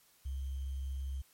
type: tone with sample-and-hold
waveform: sine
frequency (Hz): 67.1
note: C2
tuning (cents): +44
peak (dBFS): -35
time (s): 0.25-1.22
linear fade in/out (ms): 10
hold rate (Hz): 3150
effects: white hiss -66 dBFS RMS until 1.33 s + MP3 64 kbps